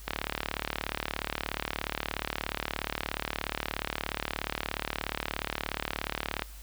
click train, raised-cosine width 0.3 ms, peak -13 dBFS, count 235, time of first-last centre 0.08-6.421 s, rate 36.9 Hz, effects added 50 Hz sine -44 dBFS peak until 6.62 s + white hiss -52 dBFS RMS until 6.62 s

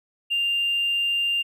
sine tone with hard clipping, 2794 Hz, F7, in tune, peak -21 dBFS, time 0.3-1.43 s, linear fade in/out 20 ms, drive 1 dB, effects none

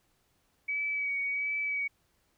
sine tone with vibrato, 2273 Hz, C#7, 43 cents sharp, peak -29 dBFS, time 0.68-1.88 s, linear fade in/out 10 ms, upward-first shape sine, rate 1.4 Hz, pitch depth 24 cents each way, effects pink hiss -72 dBFS RMS until 2.37 s

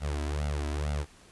sawtooth tone with flanger, 73.42 Hz, D2, in tune, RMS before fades -31 dBFS, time 0-1.06 s, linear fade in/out 50 ms, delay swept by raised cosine 1.4 to 3.1 ms, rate 2.2 Hz, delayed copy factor +0.9, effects pink hiss -56 dBFS RMS until 1.31 s + resampled to 24000 Hz

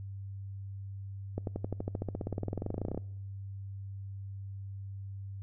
accelerating click train, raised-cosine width 2 ms, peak -21 dBFS, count 30, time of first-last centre 1.38-2.976 s, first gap 92 ms, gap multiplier 0.96, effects noise-tail reverb RT60 0.9 s tail -24 dB re dry + added 98 Hz sine -39 dBFS peak until 5.42 s

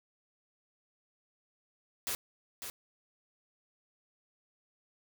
white noise with echo, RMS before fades -35 dBFS, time 2.07-2.15 s, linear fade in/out 0 ms, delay 550 ms, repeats 1, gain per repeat -7 dB, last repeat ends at 2.7 s, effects none

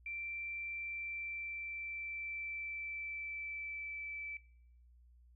sine tone with pitch glide, 2349 to 2317 Hz, D7 to D7, 0 to -24 cents, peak -40 dBFS, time 0.06-4.37 s, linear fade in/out 2 ms, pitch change -24 cents, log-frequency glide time 0.73-4.01 s, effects noise-tail reverb RT60 0.7 s tail -23 dB re dry + added 60 Hz sine -60 dBFS peak until 5.35 s

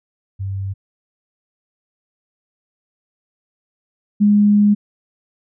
sine tone pair in turn, 97.3 / 206.5 Hz, G2 / G#3, -12 / -10 cents, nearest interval octave + minor second, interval 1302 cents, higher second, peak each -21 / -9 dBFS, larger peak second, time 0.39-0.74 / 4.2-4.75 s, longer second, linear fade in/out 20 ms, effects none

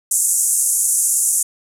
white band-pass noise, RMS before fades -17 dBFS, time 0.11-1.43 s, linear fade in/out 5 ms, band 6800 to 11000 Hz, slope 48 dB/octave, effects none

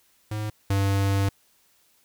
square tone pair in turn, 106.8 / 98.49 Hz, G#2 / G2, +49 / +9 cents, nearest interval minor second, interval 140 cents, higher first, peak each -28 / -21 dBFS, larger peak second, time 0.31-0.5 / 0.7-1.29 s, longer second, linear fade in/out 5 ms, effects white hiss -63 dBFS RMS until 2.04 s

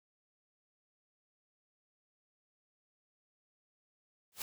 white noise with exponential growth, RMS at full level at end -35 dBFS, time 4.32-4.42 s, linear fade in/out 1 ms, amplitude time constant 20 ms, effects none

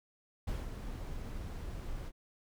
brown noise with ADSR envelope, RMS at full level -35 dBFS, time 0.47-2.12 s, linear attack 9 ms, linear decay 190 ms, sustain -6 dB, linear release 50 ms, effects none

